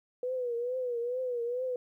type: tone with vibrato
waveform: sine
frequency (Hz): 491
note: B4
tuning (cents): -10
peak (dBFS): -30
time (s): 0.23-1.76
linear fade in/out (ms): 2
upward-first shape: triangle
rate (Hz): 2.3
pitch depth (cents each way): 99
effects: 12-bit